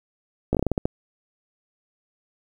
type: slowing click train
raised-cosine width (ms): 2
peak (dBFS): -8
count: 9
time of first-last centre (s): 0.53-0.855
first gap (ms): 17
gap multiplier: 1.24
effects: 8-bit